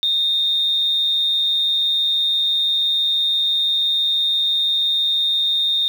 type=tone with amplitude modulation; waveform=sine; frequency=3677 Hz; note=A#7; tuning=24 cents flat; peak=-14 dBFS; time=0.03-5.88 s; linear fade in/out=0 ms; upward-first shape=sine; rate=195 Hz; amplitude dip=35%; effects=7-bit